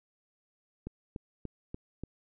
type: click train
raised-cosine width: 3 ms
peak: -25 dBFS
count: 5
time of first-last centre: 0.87-2.036 s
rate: 3.43 Hz
effects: none